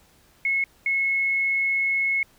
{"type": "tone bursts at uneven times", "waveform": "sine", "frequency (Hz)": 2182, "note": "C#7", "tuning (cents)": -28, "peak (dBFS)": -20, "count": 2, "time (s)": [[0.45, 0.64], [0.86, 2.23]], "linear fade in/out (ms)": 2, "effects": ["pink hiss -58 dBFS RMS until 2.38 s"]}